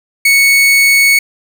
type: tone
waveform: 40% pulse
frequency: 2217 Hz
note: C#7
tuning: in tune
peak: -5 dBFS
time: 0.25-1.19 s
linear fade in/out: 5 ms
effects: none